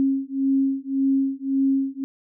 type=beating tone pair; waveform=sine; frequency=269.8 / 271.6 Hz; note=C#4 / C#4; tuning=-47 / -35 cents; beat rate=1.8 Hz; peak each=-22 dBFS; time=0-2.04 s; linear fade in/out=0 ms; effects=none